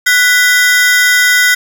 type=ring-modulated tone; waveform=40% pulse; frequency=1732 Hz; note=A6; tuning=28 cents flat; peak=-3 dBFS; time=0.06-1.55 s; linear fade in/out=10 ms; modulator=253 Hz; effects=none